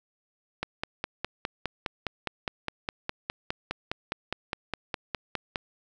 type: click train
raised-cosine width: 0.3 ms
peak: -13 dBFS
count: 25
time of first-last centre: 0.63-5.558 s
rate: 4.87 Hz
effects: none